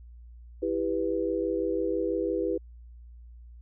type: chord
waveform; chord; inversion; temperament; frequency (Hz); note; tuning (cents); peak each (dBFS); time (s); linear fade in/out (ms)
sine; E minor; none; just; 329.6 / 395.6 / 494.4; E4 / G4 / B4; 0 / +16 / +2; -30; 0.62-2.58; 10
effects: added 59 Hz sine -45 dBFS peak until 3.61 s